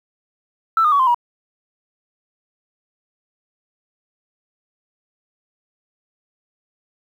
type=tone with pitch steps; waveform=sine; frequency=1326 / 1223 / 1128 / 1040.4 / 959.5 Hz; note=E6 / D#6 / C#6 / C6 / A#5; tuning=+10 / -30 / +30 / -10 / +50 cents; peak=-11 dBFS; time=0.77-1.145 s; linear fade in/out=2 ms; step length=75 ms; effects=tanh soft clip ceiling -7 dBFS + 8-bit